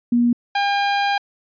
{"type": "tone pair in turn", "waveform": ["sine", "sawtooth"], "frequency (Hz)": [239.3, 804.9], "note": ["A#3", "G5"], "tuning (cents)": [46, 46], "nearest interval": "octave + major sixth", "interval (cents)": 2100, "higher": "second", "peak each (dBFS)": -13, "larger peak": "neither", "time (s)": [[0.12, 0.33], [0.55, 1.18]], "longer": "second", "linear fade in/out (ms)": 5, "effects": ["resampled to 11025 Hz"]}